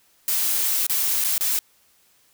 blue noise with dropouts, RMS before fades -22 dBFS, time 0.28-1.59 s, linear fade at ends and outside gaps 0 ms, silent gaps 0.866-0.897 / 1.24-1.246 / 1.379-1.409 s, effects white hiss -60 dBFS RMS until 2.33 s

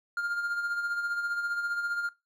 triangle tone with tremolo, 1405 Hz, F6, 10 cents sharp, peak -25 dBFS, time 0.17-2.09 s, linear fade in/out 2 ms, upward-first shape sine, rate 15 Hz, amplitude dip 50%, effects noise-tail reverb RT60 0.2 s tail -18 dB re dry

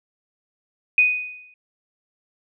sine tone with exponential decay, 2489 Hz, D#7, in tune, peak -10 dBFS, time 0.98-1.54 s, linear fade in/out 2 ms, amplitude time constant 120 ms, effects none

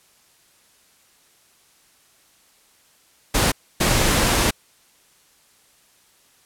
pink noise bursts at uneven times, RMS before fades -18 dBFS, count 2, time 3.34-3.52 / 3.8-4.51 s, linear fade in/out 10 ms, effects white hiss -57 dBFS RMS until 6.45 s + low-pass 12000 Hz 12 dB/octave

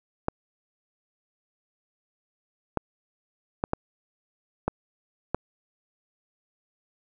clicks, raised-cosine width 1 ms, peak -10 dBFS, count 6, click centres 0.284 / 2.773 / 3.639 / 3.734 / 4.68 / 5.346 s, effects none

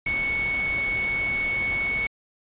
sine tone in noise, 2217 Hz, C#7, in tune, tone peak -23 dBFS, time 0.06-2.07 s, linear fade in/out 5 ms, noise pink, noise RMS -35 dBFS, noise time 0.06-2.07 s, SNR +9 dB, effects resampled to 8000 Hz

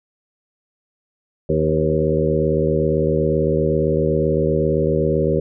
harmonic tone with a mistuned harmonic, 77.78 Hz, D#2, in tune, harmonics 1 / 2 / 3 / 4 / 5 / 6 / 7, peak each -26 / -21 / -26 / -26 / -21 / -22 / -23 dBFS, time 1.49-5.4 s, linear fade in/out 5 ms, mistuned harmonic 6, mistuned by +37 cents, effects none

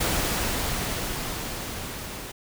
pink noise with level ramp, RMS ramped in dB -24 to -37 dBFS, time 0-2.32 s, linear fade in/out 10 ms, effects none

